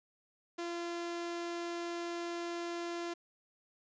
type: tone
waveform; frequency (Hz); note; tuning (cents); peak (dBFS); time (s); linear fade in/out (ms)
sawtooth; 343.1; F4; -31; -33; 0.58-3.14; 10
effects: resampled to 16000 Hz + 11-bit